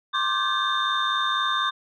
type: tone cluster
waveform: sine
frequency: 1072 / 1176 / 1559 / 1700 / 3619 Hz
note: C6 / D6 / G6 / G#6 / A7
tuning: +42 / +2 / -10 / +40 / +48 cents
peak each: -27 / -25 / -28 / -34 / -26 dBFS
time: 0.13-1.71 s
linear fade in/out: 20 ms
effects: tanh soft clip ceiling -14 dBFS